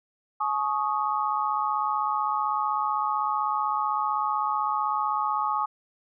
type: chord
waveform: sine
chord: Ab suspended fourth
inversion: none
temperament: equal with one note detuned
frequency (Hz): 850 / 1108.7 / 1244.5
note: Ab5 / Db6 / Eb6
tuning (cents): +40 / 0 / 0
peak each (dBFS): -28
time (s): 0.4-5.66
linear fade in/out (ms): 10
effects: none